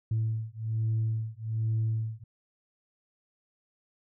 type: beating tone pair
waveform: sine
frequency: 110.5 / 111.7 Hz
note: A2 / A2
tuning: +8 / +27 cents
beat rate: 1.2 Hz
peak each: -29 dBFS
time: 0.11-2.24 s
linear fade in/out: 5 ms
effects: tanh soft clip ceiling -22 dBFS